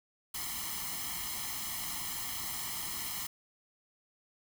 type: noise with comb filter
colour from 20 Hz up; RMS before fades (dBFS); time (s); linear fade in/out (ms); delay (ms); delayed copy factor
white; -38; 0.34-3.27; 5; 0.97; +0.85
effects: none